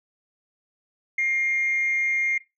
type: tone with amplitude modulation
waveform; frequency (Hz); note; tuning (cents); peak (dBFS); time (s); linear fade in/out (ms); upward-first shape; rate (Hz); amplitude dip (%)
sine; 2122; C7; +24; -18; 1.18-2.38; 5; sine; 261; 40
effects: noise-tail reverb RT60 0.2 s tail -18 dB re dry + tanh soft clip ceiling -16 dBFS